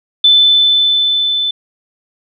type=tone with level ramp; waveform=sine; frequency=3517 Hz; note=A7; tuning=1 cent flat; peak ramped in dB=-4 to -13 dBFS; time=0.24-1.51 s; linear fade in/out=5 ms; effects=none